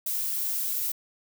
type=noise; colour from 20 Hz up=violet; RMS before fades=-29 dBFS; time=0.06-0.92 s; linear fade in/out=5 ms; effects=none